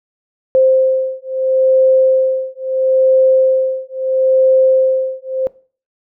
sine beating tone pair, 523.3 / 524.05 Hz, C5 / C5, 0 / +3 cents, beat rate 0.75 Hz, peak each -13 dBFS, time 0.55-5.47 s, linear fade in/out 0 ms, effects noise-tail reverb RT60 0.4 s tail -20 dB re dry

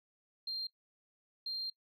sine tone bursts at uneven times, 4186 Hz, C8, in tune, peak -35 dBFS, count 2, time 0.47-0.67 / 1.46-1.7 s, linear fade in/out 5 ms, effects noise-tail reverb RT60 0.1 s tail -21 dB re dry + tanh soft clip ceiling -31 dBFS

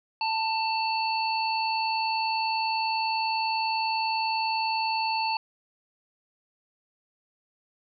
harmonic tone, 890 Hz, A5, 20 cents sharp, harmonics 1 / 3 / 5, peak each -26 / -32 / -32 dBFS, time 0.21-5.37 s, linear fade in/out 2 ms, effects none

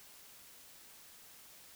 silence, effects white hiss -57 dBFS RMS until 1.75 s

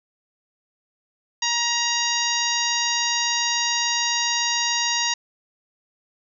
harmonic tone with a mistuned harmonic, 947 Hz, A#5, 27 cents sharp, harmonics 1 / 2 / 3 / 4 / 5 / 6 / 7, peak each -28 / -28 / -28 / -28 / -28 / -28 / -28 dBFS, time 1.42-5.14 s, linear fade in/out 5 ms, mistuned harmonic 3, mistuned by -18 cents, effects none

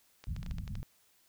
clicks, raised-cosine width 0.2 ms, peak -31 dBFS, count 8, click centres 0.24 / 0.364 / 0.43 / 0.463 / 0.511 / 0.584 / 0.678 / 0.754 s
pink low-pass noise, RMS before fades -39 dBFS, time 0.27-0.83 s, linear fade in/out 0 ms, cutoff 200 Hz, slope 48 dB/octave
effects white hiss -68 dBFS RMS until 1.28 s

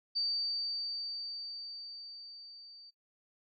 sine tone with level ramp, 4617 Hz, D8, 30 cents flat, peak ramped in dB -29 to -51 dBFS, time 0.15-2.91 s, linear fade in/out 20 ms, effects noise-tail reverb RT60 0.1 s tail -17 dB re dry

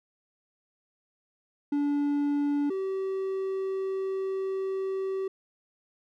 triangle tone pair in turn, 288.3 / 383.9 Hz, D4 / G4, -32 / -36 cents, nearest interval perfect fourth, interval 496 cents, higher second, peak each -22 / -26 dBFS, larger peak first, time 1.72-2.7 / 2.7-5.28 s, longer second, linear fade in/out 5 ms, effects none

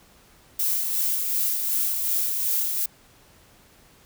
violet noise with tremolo, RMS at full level -23 dBFS, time 0.59-2.86 s, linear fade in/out 5 ms, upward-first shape sine, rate 2.7 Hz, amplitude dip 35%, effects pink hiss -55 dBFS RMS until 4.05 s

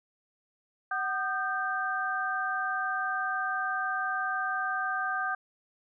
sine tone cluster, 750 / 1220 / 1566 Hz, F#5 / D#6 / G6, +23 / -34 / -2 cents, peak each -34 / -33 / -31 dBFS, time 0.91-5.35 s, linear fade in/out 5 ms, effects none

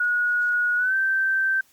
sine tone with pitch glide, 1453 to 1557.3 Hz, F#6 to G6, -32 to -12 cents, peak -19 dBFS, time 0-1.61 s, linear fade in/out 5 ms, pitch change +120 cents, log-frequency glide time 0.77-0.95 s, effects white hiss -59 dBFS RMS until 1.72 s + Opus 24 kbps

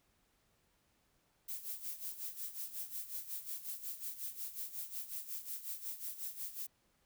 violet noise with tremolo, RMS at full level -41 dBFS, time 1.48-6.67 s, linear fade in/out 10 ms, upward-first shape sine, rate 5.5 Hz, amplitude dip 75%, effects pink hiss -75 dBFS RMS until 7.05 s

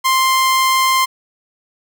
sawtooth tone, 1049 Hz, C6, 4 cents sharp, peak -8 dBFS, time 0.04-1.06 s, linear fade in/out 20 ms, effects none

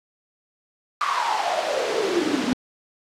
pink noise with high-pass filter sweep, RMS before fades -23 dBFS, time 1.01-2.53 s, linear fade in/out 0 ms, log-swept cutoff 1200 to 240 Hz, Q 8, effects low-pass 5000 Hz 12 dB/octave + AAC 64 kbps

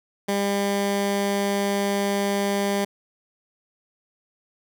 15% pulse tone, 200 Hz, G3, 35 cents sharp, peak -15 dBFS, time 0.28-2.85 s, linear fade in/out 10 ms, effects none

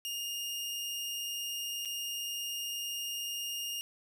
sawtooth tone with dropouts, 2833 Hz, F7, 24 cents sharp, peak -32 dBFS, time 0.05-3.81 s, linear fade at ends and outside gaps 0 ms, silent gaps 1.85-1.856 s, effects none

